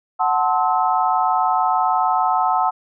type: chord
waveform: sine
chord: F# half-diminished seventh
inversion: none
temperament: equal with one note detuned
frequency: 740 / 880 / 1046.5 / 1291.4 Hz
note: F#5 / A5 / C6 / E6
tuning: 0 / 0 / 0 / -36 cents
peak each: -19 / -20 / -23 / -22 dBFS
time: 0.19-2.71 s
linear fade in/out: 20 ms
effects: none